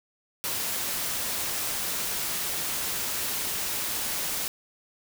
white noise, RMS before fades -30 dBFS, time 0.44-4.48 s, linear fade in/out 0 ms, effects none

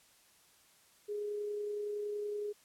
sine tone with amplitude modulation, 415.3 Hz, G#4, in tune, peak -34 dBFS, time 1.08-2.53 s, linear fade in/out 20 ms, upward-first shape sine, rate 30.7 Hz, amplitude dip 25%, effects white hiss -65 dBFS RMS until 2.64 s + low-pass 12000 Hz 12 dB/octave

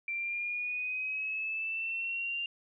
sine linear sweep, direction up, 2349 to 2793 Hz, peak -32 dBFS, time 0.08-2.46 s, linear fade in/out 2 ms, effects none

